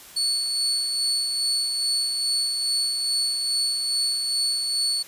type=tone with tremolo; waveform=35% pulse; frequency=4435 Hz; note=C#8; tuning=in tune; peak=-19 dBFS; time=0.16-5.03 s; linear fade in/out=10 ms; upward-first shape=sine; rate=2.4 Hz; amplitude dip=35%; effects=white hiss -45 dBFS RMS until 5.07 s + resampled to 32000 Hz

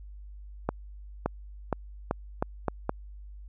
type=accelerating click train; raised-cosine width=1 ms; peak=-12 dBFS; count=7; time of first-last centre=0.69-2.894 s; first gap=570 ms; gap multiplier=0.82; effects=added 50 Hz sine -42 dBFS peak until 3.48 s

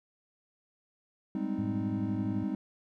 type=chord; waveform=triangle; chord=Ab major seventh; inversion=third; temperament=equal with one note detuned; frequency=196 / 207.7 / 259.8 / 311.1 Hz; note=G3 / Ab3 / C4 / Eb4; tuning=0 / 0 / -12 / 0 cents; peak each=-34 dBFS; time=1.35-2.55 s; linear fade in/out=2 ms
type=tone with tremolo; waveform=sine; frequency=106.9 Hz; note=A2; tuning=49 cents flat; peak=-33 dBFS; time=1.58-2.44 s; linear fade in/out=10 ms; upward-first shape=triangle; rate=18 Hz; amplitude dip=45%
effects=none

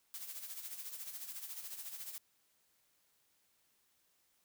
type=noise with tremolo; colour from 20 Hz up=blue; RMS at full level=-44 dBFS; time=0.14-2.18 s; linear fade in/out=0 ms; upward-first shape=sine; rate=14 Hz; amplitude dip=60%; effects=white hiss -75 dBFS RMS until 4.44 s

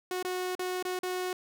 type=tone with dropouts; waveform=sawtooth; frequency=365.9 Hz; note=F#4; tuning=19 cents flat; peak=-27 dBFS; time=0.11-1.33 s; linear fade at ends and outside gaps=2 ms; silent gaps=0.227-0.248 / 0.552-0.593 / 0.826-0.851 / 0.99-1.032 s; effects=none

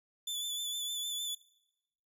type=tone with vibrato; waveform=sawtooth; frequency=3488 Hz; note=A7; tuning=16 cents flat; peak=-32 dBFS; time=0.27-1.35 s; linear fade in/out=5 ms; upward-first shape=sine; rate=6.5 Hz; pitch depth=32 cents each way; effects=noise-tail reverb RT60 0.9 s tail -21 dB re dry

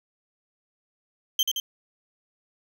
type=tone with echo; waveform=35% pulse; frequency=3136 Hz; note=G7; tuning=in tune; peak=-17 dBFS; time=1.39-1.43 s; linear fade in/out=2 ms; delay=85 ms; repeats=2; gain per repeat=-4 dB; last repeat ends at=1.6 s; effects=none

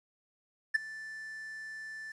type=tone with ADSR envelope; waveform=triangle; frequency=1760 Hz; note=A6; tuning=in tune; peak=-19 dBFS; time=0.74-2.12 s; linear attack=14 ms; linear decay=13 ms; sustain=-20 dB; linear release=5 ms; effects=resampled to 24000 Hz + 10-bit

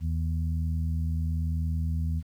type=harmonic tone; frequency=81 Hz; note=E2; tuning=30 cents flat; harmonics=1 / 2 / 3; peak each=-26 / -33 / -41 dBFS; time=0-2.23 s; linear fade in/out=50 ms; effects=10-bit

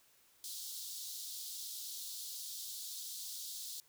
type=high-pass noise; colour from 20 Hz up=pink; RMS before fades=-45 dBFS; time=0.44-3.8 s; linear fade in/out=0 ms; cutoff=3600 Hz; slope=48 dB/octave; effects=white hiss -68 dBFS RMS until 3.88 s

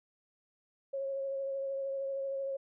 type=tone with vibrato; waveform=sine; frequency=545 Hz; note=C#5; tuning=29 cents flat; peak=-33 dBFS; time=0.93-2.57 s; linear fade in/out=10 ms; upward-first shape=triangle; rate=13 Hz; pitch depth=23 cents each way; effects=none

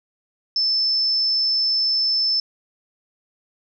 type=tone; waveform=sine; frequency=5274 Hz; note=E8; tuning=in tune; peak=-17 dBFS; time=0.56-2.4 s; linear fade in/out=2 ms; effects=none

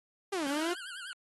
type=exponential two-way sweep; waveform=sawtooth; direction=down then up; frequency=413.3 to 270 to 361.9 Hz; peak=-27 dBFS; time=0.32-0.74 s; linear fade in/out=10 ms; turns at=0.47 s
type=tone with vibrato; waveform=25% pulse; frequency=1500 Hz; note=F#6; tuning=23 cents sharp; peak=-37 dBFS; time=0.46-1.13 s; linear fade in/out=0 ms; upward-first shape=triangle; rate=10 Hz; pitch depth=160 cents each way
effects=AAC 32 kbps

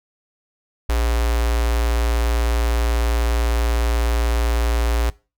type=tone with notch filter; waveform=square; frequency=58.1 Hz; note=A#1; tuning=5 cents flat; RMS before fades=-19 dBFS; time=0.89-5.1 s; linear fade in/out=5 ms; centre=150 Hz; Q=0.5; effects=noise-tail reverb RT60 0.3 s tail -21 dB re dry

